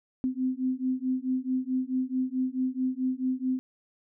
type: beating tone pair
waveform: sine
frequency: 255.4 / 260 Hz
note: C4 / C4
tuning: -42 / -11 cents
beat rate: 4.6 Hz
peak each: -29 dBFS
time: 0.24-3.59 s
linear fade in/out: 0 ms
effects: none